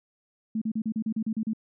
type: tone bursts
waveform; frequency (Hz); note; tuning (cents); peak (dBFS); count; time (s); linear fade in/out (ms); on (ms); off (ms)
sine; 220; A3; 0; -25; 10; 0.55-1.534; 5; 66; 36
effects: none